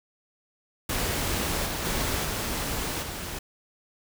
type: noise with level steps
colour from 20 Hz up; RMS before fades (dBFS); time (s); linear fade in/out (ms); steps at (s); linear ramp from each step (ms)
pink; -28 / -31 / -28 / -30 / -35; 0.89-3.39; 5; 1.65 / 1.84 / 2.23 / 3.01; 20
effects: none